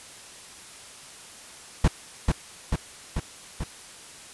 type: noise with echo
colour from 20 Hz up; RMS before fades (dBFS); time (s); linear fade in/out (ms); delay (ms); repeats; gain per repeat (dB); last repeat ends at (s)
brown; -17; 1.84-1.88; 5; 440; 4; -3; 3.64
effects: white hiss -45 dBFS RMS until 4.33 s + resampled to 24000 Hz